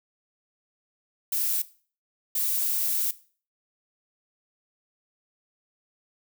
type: noise bursts at uneven times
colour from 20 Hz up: violet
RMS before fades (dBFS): -26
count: 2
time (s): 1.32-1.62 / 2.35-3.11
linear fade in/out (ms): 5
effects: noise-tail reverb RT60 0.4 s tail -17 dB re dry